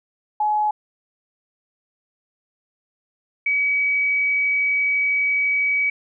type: tone pair in turn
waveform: sine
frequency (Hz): 846 / 2273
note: G#5 / C#7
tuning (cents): +32 / +43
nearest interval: octave + perfect fourth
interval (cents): 1711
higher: second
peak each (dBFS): -17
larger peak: neither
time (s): 0.4-0.71 / 3.46-5.9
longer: second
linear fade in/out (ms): 5
effects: none